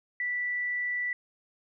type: tone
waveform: sine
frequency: 1967 Hz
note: B6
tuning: 7 cents flat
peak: -28 dBFS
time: 0.2-1.13 s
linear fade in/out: 2 ms
effects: none